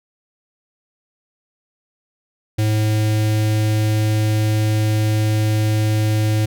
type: tone with notch filter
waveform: square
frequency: 107.7 Hz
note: A2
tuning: 37 cents flat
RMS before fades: -17 dBFS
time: 2.58-6.46 s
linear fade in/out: 10 ms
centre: 1100 Hz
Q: 1.1
effects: none